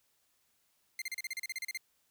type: tone bursts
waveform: sawtooth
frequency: 2093 Hz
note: C7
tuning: in tune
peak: -32 dBFS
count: 13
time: 0.99-1.774 s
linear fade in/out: 2 ms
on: 28 ms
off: 35 ms
effects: white hiss -74 dBFS RMS until 2.1 s